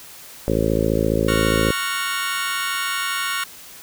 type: harmonic tone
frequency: 54.7 Hz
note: A1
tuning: 9 cents flat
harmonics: 1 / 2 / 3 / 4 / 5 / 6 / 7 / 8 / 9 / 10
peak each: -26 / -26 / -26 / -26 / -26 / -26 / -26 / -26 / -26 / -26 dBFS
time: 0.48-1.71 s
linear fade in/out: 0 ms
type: chord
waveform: 25% pulse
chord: Gb major seventh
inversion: second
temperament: just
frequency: 1110 / 1387.5 / 1480 / 1850 Hz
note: Db6 / F6 / Gb6 / Bb6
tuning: +2 / -12 / 0 / -14 cents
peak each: -23 / -24 / -25 / -25 dBFS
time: 1.28-3.44 s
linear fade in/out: 5 ms
effects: white hiss -41 dBFS RMS until 3.82 s